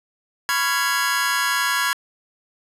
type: chord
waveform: sawtooth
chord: C# dominant seventh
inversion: third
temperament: just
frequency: 997.9 / 1108.7 / 1385.9 / 1663.1 Hz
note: B5 / C#6 / E#6 / G#6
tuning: +18 / 0 / -14 / +2 cents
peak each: -22 / -23 / -22 / -18 dBFS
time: 0.49-1.93 s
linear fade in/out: 0 ms
effects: resampled to 32000 Hz + 8-bit